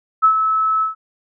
sine tone with ADSR envelope, 1300 Hz, E6, 24 cents flat, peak -7 dBFS, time 0.22-0.95 s, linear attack 24 ms, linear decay 87 ms, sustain -7 dB, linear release 130 ms, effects none

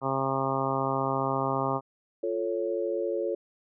harmonic tone, 134.7 Hz, C#3, 49 cents flat, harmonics 1 / 2 / 3 / 4 / 5 / 6 / 7 / 8 / 9, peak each -34 / -34 / -34 / -34 / -34 / -34 / -34 / -34 / -34 dBFS, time 0.01-1.81 s, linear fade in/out 50 ms
sine chord, F augmented, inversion none, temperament equal, 349.2 / 440 / 554.4 Hz, F4 / A4 / C#5, 0 / 0 / 0 cents, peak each -31 dBFS, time 2.23-3.35 s, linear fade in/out 5 ms
effects none

